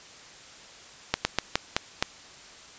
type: slowing click train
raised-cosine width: 0.2 ms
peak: -4 dBFS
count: 6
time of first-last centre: 1.14-2.025 s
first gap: 110 ms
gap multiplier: 1.24
effects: white hiss -48 dBFS RMS until 2.78 s + resampled to 16000 Hz